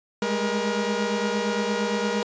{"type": "tone cluster", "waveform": "sawtooth", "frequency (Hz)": [203.2, 211.9, 475.4], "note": ["G#3", "G#3", "A#4"], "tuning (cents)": [-38, 35, 34], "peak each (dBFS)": [-24, -26, -22], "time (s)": [0.22, 2.23], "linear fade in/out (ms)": 2, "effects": ["resampled to 16000 Hz"]}